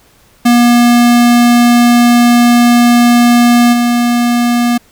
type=tone with level steps; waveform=square; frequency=239.7 Hz; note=A#3; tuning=48 cents sharp; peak=-5 / -9 dBFS; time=0.45-4.78 s; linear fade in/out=10 ms; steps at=3.72 s; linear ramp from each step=20 ms; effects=pink hiss -47 dBFS RMS until 4.91 s